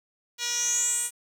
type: tone with band-pass filter sweep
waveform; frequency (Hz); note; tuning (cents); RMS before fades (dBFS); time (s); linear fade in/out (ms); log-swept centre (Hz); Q
10% pulse; 480.2; B4; -49; -27; 0.38-1.11; 50; 4700 to 9300; 7.3
effects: 8-bit